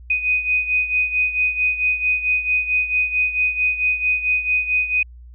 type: beating tone pair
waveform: sine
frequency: 2494 / 2498.5 Hz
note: D#7 / D#7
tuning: +3 / +7 cents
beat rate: 4.5 Hz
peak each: -18 / -23 dBFS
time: 0.1-5.03 s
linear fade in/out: 5 ms
effects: added 60 Hz sine -38 dBFS peak until 5.34 s